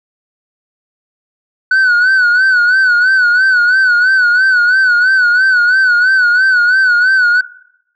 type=tone with vibrato; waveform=sine; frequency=1489 Hz; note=F#6; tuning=11 cents sharp; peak=-4 dBFS; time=1.71-7.41 s; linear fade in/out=5 ms; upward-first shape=sine; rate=3 Hz; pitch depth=78 cents each way; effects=noise-tail reverb RT60 0.8 s tail -22 dB re dry + tanh soft clip ceiling -6 dBFS